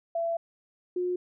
sine tone pair in turn, 671 / 359.5 Hz, E5 / F#4, +31 / -50 cents, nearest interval major seventh, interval 1081 cents, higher first, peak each -26 dBFS, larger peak neither, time 0.15-0.37 / 0.96-1.16 s, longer first, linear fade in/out 5 ms, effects none

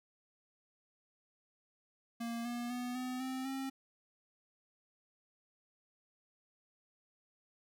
square tone with pitch steps, 233.1 / 239.7 / 246.4 / 253.3 / 260.4 / 267.8 Hz, A#3 / A#3 / B3 / B3 / C4 / C4, 0 / +48 / -4 / +44 / -8 / +40 cents, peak -38 dBFS, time 2.2-3.7 s, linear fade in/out 10 ms, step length 250 ms, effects none

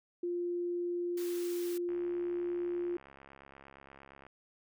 sine tone, 350 Hz, F4, 4 cents sharp, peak -32 dBFS, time 0.23-2.97 s, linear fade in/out 5 ms
white high-pass noise, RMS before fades -48 dBFS, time 1.17-1.78 s, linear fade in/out 5 ms, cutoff 930 Hz, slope 12 dB/octave
click train, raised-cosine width 0.5 ms, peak -38 dBFS, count 164, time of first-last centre 1.89-4.266 s, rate 68.6 Hz
effects none

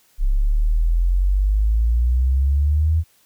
sine exponential sweep, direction up, 33 to 82.41 Hz, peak -14 dBFS, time 0.18-3.04 s, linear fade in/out 50 ms, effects white hiss -58 dBFS RMS until 3.25 s

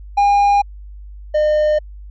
triangle tone pair in turn, 810 / 606.8 Hz, G#5 / D#5, -43 / -44 cents, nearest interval perfect fourth, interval 501 cents, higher first, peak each -8 / -10 dBFS, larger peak first, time 0.17-0.62 / 1.34-1.79 s, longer neither, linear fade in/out 10 ms, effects added 50 Hz sine -32 dBFS peak until 2.1 s + resampled to 16000 Hz

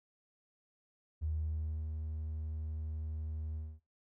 triangle tone with ADSR envelope, 78 Hz, D#2, 5 cents sharp, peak -28 dBFS, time 1.21-3.8 s, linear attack 32 ms, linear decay 630 ms, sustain -6 dB, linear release 240 ms, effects noise-tail reverb RT60 0.3 s tail -26 dB re dry + tanh soft clip ceiling -30 dBFS

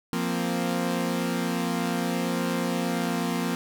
sawtooth chord, F suspended fourth, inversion none, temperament equal, 174.61 / 233.1 / 261.6 Hz, F3 / Bb3 / C4, 0 / 0 / 0 cents, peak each -25 / -25 / -27 dBFS, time 0.13-3.55 s, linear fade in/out 0 ms, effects none

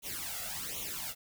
white noise with flanger, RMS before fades -39 dBFS, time 0.02-1.15 s, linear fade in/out 50 ms, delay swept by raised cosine 0.3 to 1.5 ms, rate 1.3 Hz, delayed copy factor +0.8, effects none

